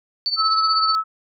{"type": "tone with tremolo", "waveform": "sine", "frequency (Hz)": 4501, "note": "C#8", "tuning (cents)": 26, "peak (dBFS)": -16, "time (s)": [0.26, 0.95], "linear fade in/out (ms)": 0, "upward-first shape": "triangle", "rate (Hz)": 16, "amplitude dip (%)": 85}
{"type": "tone", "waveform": "sine", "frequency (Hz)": 1301, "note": "E6", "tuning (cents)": -23, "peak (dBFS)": -17, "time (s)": [0.36, 1.04], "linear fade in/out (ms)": 50}
{"effects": []}